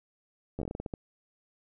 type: slowing click train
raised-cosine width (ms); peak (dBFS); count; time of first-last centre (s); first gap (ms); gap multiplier
2; -22; 11; 0.59-0.938; 11; 1.24
effects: none